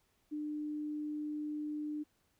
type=tone; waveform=sine; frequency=300 Hz; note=D4; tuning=37 cents sharp; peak=-36 dBFS; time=0.31-2.04 s; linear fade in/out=20 ms; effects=pink hiss -75 dBFS RMS until 2.39 s